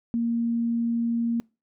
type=tone; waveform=sine; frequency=233.1 Hz; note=A#3; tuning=in tune; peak=-22 dBFS; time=0.14-1.4 s; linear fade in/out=0 ms; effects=noise-tail reverb RT60 0.3 s tail -26 dB re dry